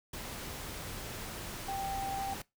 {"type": "tone in noise", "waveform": "sine", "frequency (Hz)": 784, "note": "G5", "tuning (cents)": 0, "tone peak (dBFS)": -34, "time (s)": [1.68, 2.34], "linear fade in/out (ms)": 5, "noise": "pink", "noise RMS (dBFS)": -42, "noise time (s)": [0.13, 2.42], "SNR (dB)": 5, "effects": ["noise-tail reverb RT60 0.2 s tail -21 dB re dry"]}